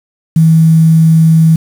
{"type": "tone with quantisation", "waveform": "sine", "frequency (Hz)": 161.4, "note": "E3", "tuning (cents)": -36, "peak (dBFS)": -3, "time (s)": [0.36, 1.56], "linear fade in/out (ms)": 5, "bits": 5, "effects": []}